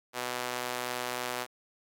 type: tone with high-pass filter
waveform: sawtooth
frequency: 123.47 Hz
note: B2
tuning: in tune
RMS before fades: -35 dBFS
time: 0.13-1.47 s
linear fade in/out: 50 ms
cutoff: 610 Hz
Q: 0.7
effects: AAC 64 kbps